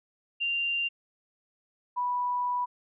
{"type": "tone pair in turn", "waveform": "sine", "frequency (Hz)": [2782, 983.6], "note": ["F7", "B5"], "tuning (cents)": [-7, -7], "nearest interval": "octave + tritone", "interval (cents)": 1800, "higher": "first", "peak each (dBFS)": -26, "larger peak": "neither", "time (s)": [[0.4, 0.89], [1.96, 2.66]], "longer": "second", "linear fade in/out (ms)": 20, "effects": []}